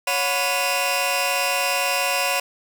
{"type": "tone cluster", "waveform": "sawtooth", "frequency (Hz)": [557, 726, 996, 2488, 2748], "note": ["C#5", "F#5", "B5", "D#7", "F7"], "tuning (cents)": [8, -33, 14, -1, -29], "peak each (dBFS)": -23, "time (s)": [0.07, 2.4], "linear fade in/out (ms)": 5, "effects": []}